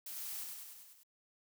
blue noise with echo, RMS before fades -45 dBFS, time 0.06-0.44 s, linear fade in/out 5 ms, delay 99 ms, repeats 6, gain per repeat -3 dB, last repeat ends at 1.034 s, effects none

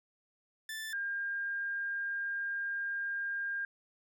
sawtooth / sine tone pair in turn, 1760 / 1606.6 Hz, A6 / G6, 0 / +42 cents, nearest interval major second, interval 158 cents, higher first, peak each -35 / -33 dBFS, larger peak second, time 0.69-0.93 / 0.93-3.65 s, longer second, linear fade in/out 2 ms, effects none

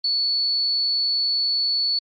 sine tone, 4435 Hz, C#8, in tune, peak -19 dBFS, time 0.04-1.99 s, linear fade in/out 5 ms, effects Opus 48 kbps

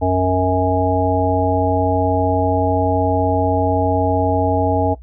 harmonic tone, 92.1 Hz, F#2, 7 cents flat, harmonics 1 / 3 / 5 / 7 / 9, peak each -20 / -20 / -20 / -20 / -20 dBFS, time 0.01-4.95 s, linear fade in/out 20 ms, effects noise-tail reverb RT60 0.1 s tail -17 dB re dry + added 60 Hz sine -35 dBFS peak until 5.02 s

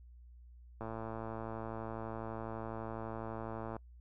click train, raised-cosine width 1 ms, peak -28 dBFS, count 332, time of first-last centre 0.81-3.765 s, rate 112 Hz, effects noise-tail reverb RT60 0.1 s tail -24 dB re dry + added 60 Hz sine -53 dBFS peak until 4 s

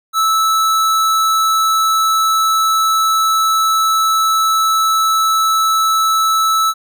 square tone, 1310 Hz, E6, 11 cents flat, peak -12 dBFS, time 0.13-6.74 s, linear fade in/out 50 ms, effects none

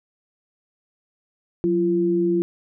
sine tone pair together, 182.38 / 342.6 Hz, F#3 / F4, -25 / -33 cents, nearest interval major seventh, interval 1092 cents, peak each -24 / -18 dBFS, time 1.64-2.42 s, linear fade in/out 0 ms, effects none

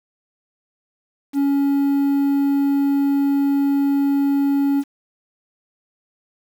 triangle tone with quantisation, 280 Hz, C#4, 18 cents sharp, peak -13 dBFS, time 1.33-4.84 s, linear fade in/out 50 ms, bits 7, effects none

